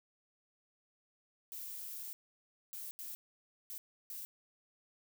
violet noise bursts at uneven times, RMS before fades -45 dBFS, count 5, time 1.52-2.13 / 2.73-2.91 / 2.99-3.15 / 3.7-3.78 / 4.1-4.25 s, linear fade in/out 0 ms, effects none

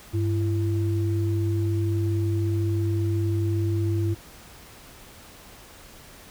sine tone pair together, 100.1 / 336.7 Hz, G2 / E4, +37 / +37 cents, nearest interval octave + major sixth, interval 2100 cents, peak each -22 / -28 dBFS, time 0.13-4.15 s, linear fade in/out 20 ms, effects pink hiss -47 dBFS RMS until 6.3 s

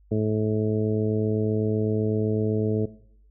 harmonic tone, 107.9 Hz, A2, 33 cents flat, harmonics 1 / 2 / 3 / 4 / 5 / 6, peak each -25 / -26 / -30 / -27 / -37 / -38 dBFS, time 0.11-2.86 s, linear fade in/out 10 ms, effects noise-tail reverb RT60 0.7 s tail -19 dB re dry + added 50 Hz sine -53 dBFS peak until 3.3 s

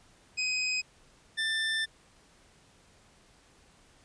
25% pulse tone pair in turn, 2516 / 1779.1 Hz, D#7 / A6, +19 / +19 cents, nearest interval tritone, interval 600 cents, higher first, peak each -24 dBFS, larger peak neither, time 0.37-0.82 / 1.37-1.86 s, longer second, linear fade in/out 20 ms, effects pink hiss -61 dBFS RMS until 4.04 s + resampled to 22050 Hz

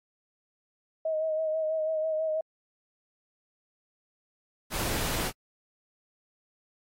sine tone with vibrato, 631 Hz, D#5, 24 cents sharp, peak -26 dBFS, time 1.05-2.41 s, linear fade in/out 5 ms, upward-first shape sine, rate 6.1 Hz, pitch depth 31 cents each way
pink noise, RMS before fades -31 dBFS, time 4.7-5.32 s, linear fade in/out 50 ms
effects AAC 48 kbps

